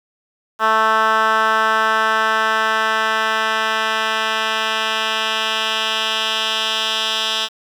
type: tone with band-pass filter sweep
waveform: 10% pulse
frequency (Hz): 220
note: A3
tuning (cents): 0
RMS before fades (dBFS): -18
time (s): 0.59-7.49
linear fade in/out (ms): 50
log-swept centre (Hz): 1300 to 3500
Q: 2
effects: 7-bit